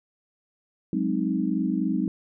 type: chord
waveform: sine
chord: Ab dominant seventh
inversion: third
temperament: equal with one note detuned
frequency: 185 / 208.5 / 261.6 / 311.1 Hz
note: Gb3 / Ab3 / C4 / Eb4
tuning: 0 / +7 / 0 / 0 cents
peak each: -28 dBFS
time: 0.93-2.08 s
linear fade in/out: 2 ms
effects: none